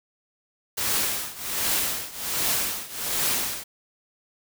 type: noise with tremolo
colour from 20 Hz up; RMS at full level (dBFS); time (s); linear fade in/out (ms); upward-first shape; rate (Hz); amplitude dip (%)
white; -23; 0.77-3.64; 10; triangle; 1.3; 90
effects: none